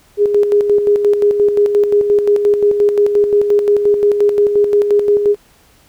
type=tone with tremolo; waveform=sine; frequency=411.2 Hz; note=G#4; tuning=17 cents flat; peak=-7 dBFS; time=0.17-5.36 s; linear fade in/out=50 ms; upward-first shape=square; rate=5.7 Hz; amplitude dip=50%; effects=pink hiss -50 dBFS RMS until 5.88 s